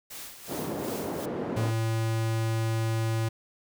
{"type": "noise with tremolo", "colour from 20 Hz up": "white", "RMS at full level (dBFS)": -40, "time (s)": [0.1, 1.26], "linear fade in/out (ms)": 10, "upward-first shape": "sine", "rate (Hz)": 2.7, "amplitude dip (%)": 60}
{"type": "band-pass noise", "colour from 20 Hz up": "white", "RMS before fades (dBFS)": -33, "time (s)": [0.47, 1.73], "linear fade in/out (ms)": 50, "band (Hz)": [160, 450], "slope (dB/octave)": 12}
{"type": "tone", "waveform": "square", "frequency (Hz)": 112.5, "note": "A2", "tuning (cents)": 39, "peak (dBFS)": -26, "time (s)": [1.56, 3.29], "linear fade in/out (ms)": 10}
{"effects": []}